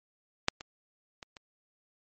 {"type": "clicks", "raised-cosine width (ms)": 0.2, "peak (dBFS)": [-6, -23, -25, -29], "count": 4, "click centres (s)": [0.484, 0.609, 1.228, 1.368], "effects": ["MP3 32 kbps"]}